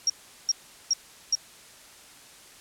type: tone bursts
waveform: sine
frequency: 5600 Hz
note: F8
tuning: 4 cents sharp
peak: -19 dBFS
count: 4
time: 0.07-1.352 s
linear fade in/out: 2 ms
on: 28 ms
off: 390 ms
effects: white hiss -50 dBFS RMS until 2.6 s + low-pass 10000 Hz 12 dB/octave